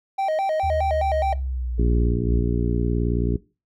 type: tone with vibrato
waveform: triangle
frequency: 698.5 Hz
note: F5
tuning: in tune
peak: -18 dBFS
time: 0.18-1.34 s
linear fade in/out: 10 ms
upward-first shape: square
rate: 4.8 Hz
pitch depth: 190 cents each way
type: linear two-way sweep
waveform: sine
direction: down then up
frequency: 79.9 to 58.27 to 64.2 Hz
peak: -24 dBFS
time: 0.63-2.42 s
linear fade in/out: 10 ms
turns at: 1.84 s
type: harmonic tone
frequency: 59 Hz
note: A#1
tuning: 22 cents sharp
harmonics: 1 / 2 / 3 / 4 / 5 / 6 / 7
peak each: -23 / -26 / -28 / -29 / -30 / -31 / -31 dBFS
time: 1.78-3.37 s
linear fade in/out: 10 ms
effects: noise-tail reverb RT60 0.3 s tail -20 dB re dry